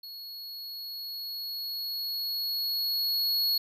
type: tone with level ramp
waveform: square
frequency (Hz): 4341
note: C#8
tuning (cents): -37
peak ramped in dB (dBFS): -41 to -24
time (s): 0.03-3.58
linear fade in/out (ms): 5
effects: none